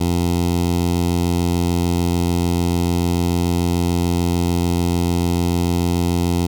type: tone with notch filter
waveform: 15% pulse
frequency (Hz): 86.8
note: F2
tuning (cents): -10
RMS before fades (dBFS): -18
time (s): 0-6.47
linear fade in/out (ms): 10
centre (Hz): 1600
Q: 0.85
effects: none